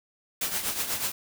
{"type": "noise with tremolo", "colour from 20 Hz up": "white", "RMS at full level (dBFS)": -27, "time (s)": [0.41, 1.12], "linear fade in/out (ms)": 5, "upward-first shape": "triangle", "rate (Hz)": 8.2, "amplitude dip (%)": 70, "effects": []}